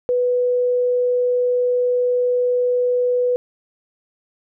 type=tone; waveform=sine; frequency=493.9 Hz; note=B4; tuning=in tune; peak=-15 dBFS; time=0.09-3.36 s; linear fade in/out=0 ms; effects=none